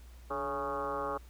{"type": "tone with frequency modulation", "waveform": "sine", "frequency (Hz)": 830.6, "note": "G#5", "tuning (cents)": 0, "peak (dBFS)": -32, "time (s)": [0.3, 1.18], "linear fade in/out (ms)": 10, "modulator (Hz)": 135, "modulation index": 3.5, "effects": ["added 60 Hz sine -49 dBFS peak until 1.29 s", "pink hiss -62 dBFS RMS until 1.29 s"]}